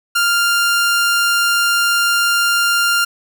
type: tone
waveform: sawtooth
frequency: 1396.9 Hz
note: F6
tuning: in tune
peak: -9 dBFS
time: 0.15-3.05 s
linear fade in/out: 10 ms
effects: none